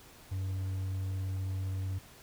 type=tone; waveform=triangle; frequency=94.9 Hz; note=F#2; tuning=44 cents sharp; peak=-30 dBFS; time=0.31-1.99 s; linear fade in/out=10 ms; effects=pink hiss -55 dBFS RMS until 2.22 s